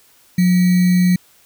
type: tone with sample-and-hold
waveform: sine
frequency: 180 Hz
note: F#3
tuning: 47 cents flat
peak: -10 dBFS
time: 0.38-1.16 s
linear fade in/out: 5 ms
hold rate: 2100 Hz
effects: white hiss -52 dBFS RMS until 1.45 s